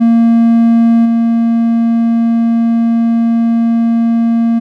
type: tone with level steps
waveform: triangle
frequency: 230.7 Hz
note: A#3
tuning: 18 cents flat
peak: -3 / -6 dBFS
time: 0-4.6 s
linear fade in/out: 20 ms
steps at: 1.05 s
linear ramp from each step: 10 ms
effects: none